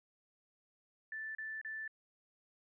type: tone bursts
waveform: sine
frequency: 1760 Hz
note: A6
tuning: in tune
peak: -40 dBFS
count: 3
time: 1.12-1.878 s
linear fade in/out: 2 ms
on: 230 ms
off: 34 ms
effects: none